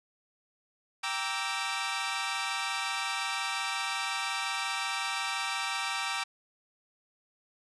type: chord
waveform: 15% pulse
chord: E half-diminished seventh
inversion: first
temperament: equal with one note detuned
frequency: 784 / 932.3 / 1163.2 / 1318.5 Hz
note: G5 / Bb5 / D6 / E6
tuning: 0 / 0 / -17 / 0 cents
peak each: -30 dBFS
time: 1.03-6.24 s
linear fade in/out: 10 ms
effects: resampled to 22050 Hz